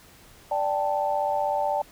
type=chord; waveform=sine; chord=D suspended fourth; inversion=none; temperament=equal; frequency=587.3 / 784 / 880 Hz; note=D5 / G5 / A5; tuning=0 / 0 / 0 cents; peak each=-27 dBFS; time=0.51-1.82 s; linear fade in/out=5 ms; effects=pink hiss -52 dBFS RMS until 1.91 s